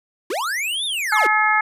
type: linear two-way sweep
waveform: square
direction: up then down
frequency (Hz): 301.4 to 3700 to 301.4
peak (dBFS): -22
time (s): 0.3-1.27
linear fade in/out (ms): 5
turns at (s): 0.85
type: harmonic tone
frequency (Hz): 428.3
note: A4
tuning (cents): -47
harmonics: 2 / 3 / 4 / 5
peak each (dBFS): -20 / -20 / -20 / -20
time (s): 1.12-1.61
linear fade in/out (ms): 5
effects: resampled to 32000 Hz